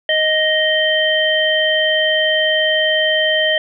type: harmonic tone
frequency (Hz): 623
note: D#5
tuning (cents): +2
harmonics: 1 / 3 / 5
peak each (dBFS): -17 / -17 / -17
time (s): 0.09-3.58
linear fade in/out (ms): 2
effects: none